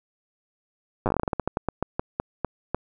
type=slowing click train; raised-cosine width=1 ms; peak=-10 dBFS; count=21; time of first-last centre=1.06-2.746 s; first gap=8 ms; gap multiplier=1.21; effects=none

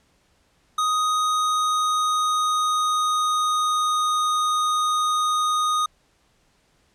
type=tone with pitch glide; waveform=square; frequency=1248 to 1238.7 Hz; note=D#6 to D#6; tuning=+5 to -8 cents; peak=-20 dBFS; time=0.78-5.86 s; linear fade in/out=5 ms; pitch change=-13 cents; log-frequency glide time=1.22-4.2 s; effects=pink hiss -63 dBFS RMS until 6.94 s + low-pass 9000 Hz 12 dB/octave

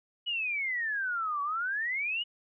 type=exponential two-way sweep; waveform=sine; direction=down then up; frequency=2960 to 1124 to 2960 Hz; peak=-29 dBFS; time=0.26-2.24 s; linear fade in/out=20 ms; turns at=1.42 s; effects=none

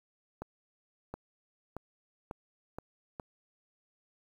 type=accelerating click train; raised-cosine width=1 ms; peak=-25 dBFS; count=6; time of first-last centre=0.42-3.198 s; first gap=720 ms; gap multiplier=0.87; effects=9-bit

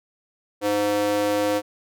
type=tone with high-pass filter; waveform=square; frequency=103.2 Hz; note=G#2; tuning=10 cents flat; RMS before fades=-22 dBFS; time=0.61-1.62 s; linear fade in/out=50 ms; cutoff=420 Hz; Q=6.4; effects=none

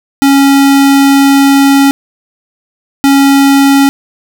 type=tone pair in turn; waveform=square; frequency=276.5 / 276.5 Hz; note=C#4 / C#4; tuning=-4 / -4 cents; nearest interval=unison; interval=0 cents; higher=neither; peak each=-4 dBFS; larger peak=neither; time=0.22-1.91 / 3.04-3.89 s; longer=first; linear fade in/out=0 ms; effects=none

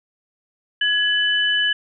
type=tone pair together; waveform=sine; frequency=1680 / 2993 Hz; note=G#6 / F#7; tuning=+19 / +19 cents; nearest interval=minor seventh; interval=1000 cents; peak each=-19 dBFS; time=0.81-1.73 s; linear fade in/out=5 ms; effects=none

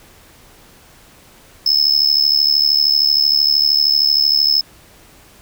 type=tone with amplitude modulation; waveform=triangle; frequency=5210 Hz; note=E8; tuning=21 cents flat; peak=-6 dBFS; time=1.66-4.61 s; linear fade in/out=5 ms; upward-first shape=sine; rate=73 Hz; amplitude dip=90%; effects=pink hiss -46 dBFS RMS until 5.41 s

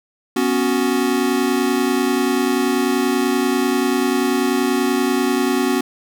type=chord; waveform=square; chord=B suspended second; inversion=none; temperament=equal; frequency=246.9 / 277.2 / 370 Hz; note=B3 / C#4 / F#4; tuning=0 / 0 / 0 cents; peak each=-21 dBFS; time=0.36-5.81 s; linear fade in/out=5 ms; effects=none

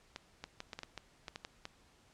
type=clicks; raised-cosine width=0.2 ms; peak=-25 dBFS; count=11; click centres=0.161 / 0.44 / 0.604 / 0.732 / 0.79 / 0.833 / 0.977 / 1.282 / 1.359 / 1.449 / 1.654 s; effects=pink hiss -66 dBFS RMS until 2.13 s + low-pass 8000 Hz 12 dB/octave

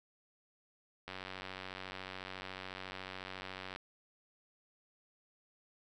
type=click train; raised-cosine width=0.3 ms; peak=-27 dBFS; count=253; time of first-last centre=1.08-3.761 s; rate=94 Hz; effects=none

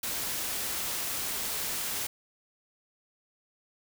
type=noise; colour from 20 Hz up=white; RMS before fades=-33 dBFS; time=0.03-2.07 s; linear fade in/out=5 ms; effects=none

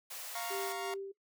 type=high-pass noise; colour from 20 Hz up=white; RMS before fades=-44 dBFS; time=0.1-0.73 s; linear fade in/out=10 ms; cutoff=470 Hz; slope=96 dB/octave
type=chord; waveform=sawtooth; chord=Bb minor; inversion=second; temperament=equal; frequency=698.5 / 932.3 / 1108.7 Hz; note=F5 / Bb5 / Db6; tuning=0 / 0 / 0 cents; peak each=-37 / -40 / -41 dBFS; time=0.35-0.94 s; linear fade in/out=2 ms
type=tone with tremolo; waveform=sine; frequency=392 Hz; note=G4; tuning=in tune; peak=-37 dBFS; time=0.5-1.12 s; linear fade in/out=10 ms; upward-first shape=sine; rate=2.8 Hz; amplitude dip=50%
effects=noise-tail reverb RT60 0.1 s tail -18 dB re dry

